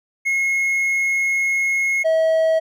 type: tone pair in turn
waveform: triangle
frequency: 2165 / 643.7 Hz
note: C#7 / E5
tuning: -41 / -41 cents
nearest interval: octave + major sixth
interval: 2100 cents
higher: first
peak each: -15 / -12 dBFS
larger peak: second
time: 0.25-2.04 / 2.04-2.6 s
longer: first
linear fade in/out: 20 ms
effects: none